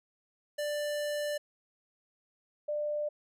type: tone pair in turn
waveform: square / sine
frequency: 590 / 595.1 Hz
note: D5 / D5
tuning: +8 / +23 cents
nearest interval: unison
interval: 15 cents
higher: second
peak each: -32 / -30 dBFS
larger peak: second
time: 0.58-1.38 / 2.68-3.09 s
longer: first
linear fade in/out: 10 ms
effects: resampled to 32000 Hz